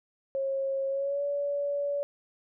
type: tone with pitch glide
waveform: sine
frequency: 542 to 570.9 Hz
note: C#5 to D5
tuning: -39 to -49 cents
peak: -27 dBFS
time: 0.35-2.03 s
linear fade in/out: 0 ms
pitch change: +90 cents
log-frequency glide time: 0.88-1.23 s
effects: none